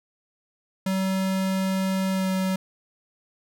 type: tone with pitch glide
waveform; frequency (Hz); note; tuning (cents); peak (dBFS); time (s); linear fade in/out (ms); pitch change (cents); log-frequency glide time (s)
square; 190.3 to 188.66; F#3 to F#3; +49 to +34; -23; 0.86-2.56; 5; -15; 2.12-2.29
effects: none